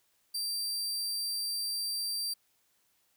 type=tone; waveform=sawtooth; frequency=4699 Hz; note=D8; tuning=in tune; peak=-29 dBFS; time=0.34-2.34 s; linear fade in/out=10 ms; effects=white hiss -72 dBFS RMS until 3.16 s